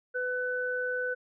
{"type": "tone pair together", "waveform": "sine", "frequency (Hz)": [499.6, 1500], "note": ["B4", "F#6"], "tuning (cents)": [20, 23], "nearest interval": "octave + perfect fifth", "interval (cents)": 1903, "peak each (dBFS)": [-32, -31], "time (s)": [0.14, 1.15], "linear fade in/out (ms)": 20, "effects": []}